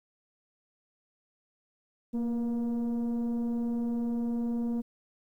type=tone with frequency modulation; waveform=sine; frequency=234.4 Hz; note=A#3; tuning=10 cents sharp; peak=-25 dBFS; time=2.13-4.82 s; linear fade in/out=20 ms; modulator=244 Hz; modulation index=0.37; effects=tanh soft clip ceiling -27 dBFS + 11-bit